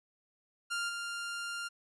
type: tone with level steps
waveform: sawtooth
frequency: 1396.9 Hz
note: F6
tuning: in tune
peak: -29 / -33 dBFS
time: 0.7-1.69 s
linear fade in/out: 20 ms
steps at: 0.88 s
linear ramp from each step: 20 ms
effects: resampled to 24000 Hz